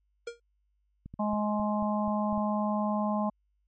square tone with exponential decay, 470.4 Hz, A#4, 16 cents sharp, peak -32 dBFS, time 0.27-0.4 s, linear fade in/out 5 ms, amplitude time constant 28 ms
clicks, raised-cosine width 5 ms, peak -30 dBFS, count 8, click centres 1.06 / 1.14 / 1.333 / 1.598 / 1.826 / 2.079 / 2.328 / 2.378 s
harmonic tone, 210 Hz, G#3, 19 cents sharp, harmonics 1 / 3 / 4 / 5, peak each -28 / -33 / -34 / -35 dBFS, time 1.19-3.3 s, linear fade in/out 10 ms
effects added 50 Hz sine -70 dBFS peak until 3.67 s + MP3 32 kbps

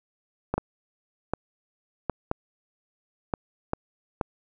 clicks, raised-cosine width 1 ms, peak -11 dBFS, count 8, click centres 0.54 / 0.58 / 1.336 / 2.097 / 2.314 / 3.338 / 3.734 / 4.212 s, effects none

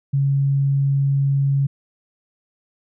sine tone, 138.59 Hz, C#3, in tune, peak -15 dBFS, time 0.13-1.67 s, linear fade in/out 10 ms, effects none

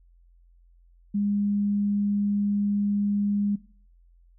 sine tone, 203.8 Hz, G#3, 32 cents flat, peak -22 dBFS, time 1.14-3.56 s, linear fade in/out 10 ms, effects noise-tail reverb RT60 0.5 s tail -20 dB re dry + added 43 Hz sine -54 dBFS peak until 4.38 s

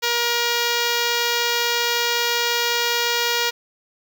5% pulse tone with notch filter, 474.6 Hz, A#4, 31 cents sharp, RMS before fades -21 dBFS, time 0.02-3.51 s, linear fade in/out 20 ms, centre 10000 Hz, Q 1.2, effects none

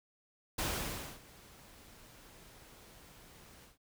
pink noise with ADSR envelope, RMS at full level -34 dBFS, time 0.58-3.78 s, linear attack 8 ms, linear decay 600 ms, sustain -23 dB, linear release 140 ms, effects none

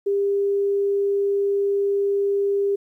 sine tone, 400 Hz, G4, 35 cents sharp, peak -18 dBFS, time 0.06-2.76 s, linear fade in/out 10 ms, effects 10-bit

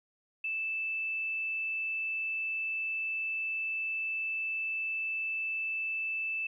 sine tone, 2637 Hz, E7, in tune, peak -31 dBFS, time 0.44-6.47 s, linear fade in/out 5 ms, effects 12-bit

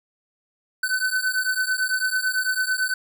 square beating tone pair, 1510 / 1519 Hz, F#6 / F#6, +35 / +45 cents, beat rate 9 Hz, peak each -25 dBFS, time 0.83-2.94 s, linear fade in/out 5 ms, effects none

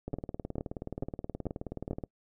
two click trains, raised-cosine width 2 ms, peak -23 / -19 dBFS, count 38 / 5, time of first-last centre 0.08-2.038 / 0.14-1.91 s, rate 18.9 / 2.26 Hz, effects noise-tail reverb RT60 0.1 s tail -24 dB re dry

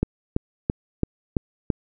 click train, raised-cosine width 3 ms, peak -7 dBFS, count 6, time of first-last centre 0.03-1.702 s, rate 2.99 Hz, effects none

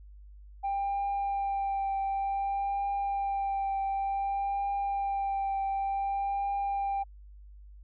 sine tone with vibrato, 791 Hz, G5, 15 cents sharp, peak -26 dBFS, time 0.63-7.04 s, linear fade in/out 20 ms, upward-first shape triangle, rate 0.55 Hz, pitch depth 19 cents each way, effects tanh soft clip ceiling -26 dBFS + added 50 Hz sine -47 dBFS peak until 7.83 s

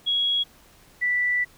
sine tone pair in turn, 3322 / 1969.6 Hz, G#7 / B6, 0 / -5 cents, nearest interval major sixth, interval 905 cents, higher first, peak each -20 dBFS, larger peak neither, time 0.06-0.44 / 1.01-1.45 s, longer second, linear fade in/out 20 ms, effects pink hiss -54 dBFS RMS until 1.57 s

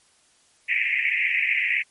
pink band-pass noise, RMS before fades -23 dBFS, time 0.68-1.83 s, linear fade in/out 20 ms, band 1900 to 2600 Hz, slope 96 dB/octave, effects white hiss -60 dBFS RMS until 1.9 s + MP3 48 kbps

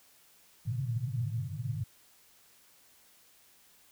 white band-pass noise, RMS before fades -34 dBFS, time 0.65-1.84 s, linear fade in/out 10 ms, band 100 to 150 Hz, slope 96 dB/octave, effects white hiss -62 dBFS RMS until 3.91 s

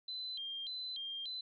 sine tone with vibrato, 3590 Hz, A7, 34 cents sharp, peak -39 dBFS, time 0.08-1.41 s, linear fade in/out 5 ms, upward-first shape square, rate 1.7 Hz, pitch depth 200 cents each way, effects MP3 96 kbps

